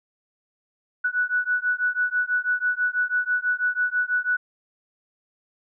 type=beating tone pair; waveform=sine; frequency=1475 / 1481.1 Hz; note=F#6 / F#6; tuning=-6 / +1 cents; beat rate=6.1 Hz; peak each=-24 / -24 dBFS; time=1.04-4.37 s; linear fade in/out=10 ms; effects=none